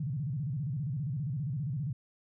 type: tone with vibrato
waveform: sine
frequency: 138.59 Hz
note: C#3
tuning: in tune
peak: -31 dBFS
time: 0-1.93 s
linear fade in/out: 5 ms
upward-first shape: square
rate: 15 Hz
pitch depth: 210 cents each way
effects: none